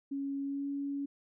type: tone with pitch glide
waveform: sine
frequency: 277.2 to 280.9 Hz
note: C#4 to C#4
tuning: 0 to +23 cents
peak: -33 dBFS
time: 0.11-1.06 s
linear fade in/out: 10 ms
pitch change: +23 cents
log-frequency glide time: 0.42-0.67 s
effects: none